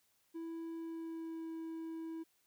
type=tone with pitch glide; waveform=triangle; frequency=329.6 to 325.6 Hz; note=E4 to E4; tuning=0 to -21 cents; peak=-39 dBFS; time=0.34-2.24 s; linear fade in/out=20 ms; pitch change=-21 cents; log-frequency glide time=0.74-1.5 s; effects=white hiss -75 dBFS RMS until 2.46 s